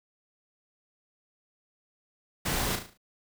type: noise with echo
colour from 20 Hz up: pink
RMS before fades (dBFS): -30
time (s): 2.45-2.76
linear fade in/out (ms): 10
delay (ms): 36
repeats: 6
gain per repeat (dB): -6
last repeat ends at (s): 2.976
effects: none